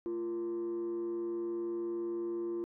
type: tone with frequency modulation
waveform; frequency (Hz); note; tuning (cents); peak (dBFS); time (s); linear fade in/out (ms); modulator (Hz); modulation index
sine; 346.1; F4; -16; -31; 0.06-2.64; 0; 126; 0.3
effects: tanh soft clip ceiling -32 dBFS